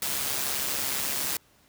white noise with amplitude modulation, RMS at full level -27 dBFS, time 0.02-1.37 s, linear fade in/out 2 ms, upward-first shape sine, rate 137 Hz, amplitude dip 50%, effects pink hiss -61 dBFS RMS until 1.68 s + high-pass 60 Hz 12 dB/octave

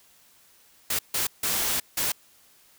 white noise bursts at uneven times, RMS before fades -26 dBFS, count 4, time 0.9-0.99 / 1.14-1.27 / 1.43-1.8 / 1.97-2.12 s, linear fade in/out 5 ms, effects white hiss -58 dBFS RMS until 2.78 s

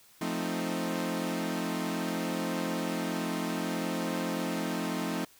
sawtooth chord, F dominant seventh, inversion none, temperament equal, 174.61 / 220 / 261.6 / 311.1 Hz, F3 / A3 / C4 / Eb4, 0 / 0 / 0 / 0 cents, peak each -32 dBFS, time 0.21-5.25 s, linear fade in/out 5 ms, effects white hiss -59 dBFS RMS until 5.39 s

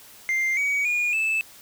sine tone with pitch steps, 2097 / 2261 / 2437 / 2627 Hz, C7 / C#7 / D#7 / E7, +3 / +34 / -37 / -7 cents, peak -18 dBFS, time 0.29-1.41 s, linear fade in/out 0 ms, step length 280 ms, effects tanh soft clip ceiling -20 dBFS + white hiss -48 dBFS RMS until 1.61 s

